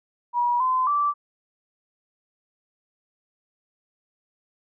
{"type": "tone with pitch steps", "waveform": "sine", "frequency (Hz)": [964, 1026, 1165], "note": ["B5", "C6", "D6"], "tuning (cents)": [-42, -34, -14], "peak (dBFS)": -19, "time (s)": [0.33, 1.14], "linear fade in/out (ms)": 50, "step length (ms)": 270, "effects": []}